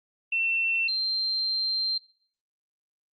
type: tone pair in turn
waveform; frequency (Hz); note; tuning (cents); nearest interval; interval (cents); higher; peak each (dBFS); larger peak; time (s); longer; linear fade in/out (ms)
sine; 2696 / 4154; E7 / C8; +38 / -13; perfect fifth; 749; second; -24; neither; 0.32-0.88 / 0.88-1.98; second; 5
effects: noise-tail reverb RT60 0.5 s tail -18 dB re dry + Opus 32 kbps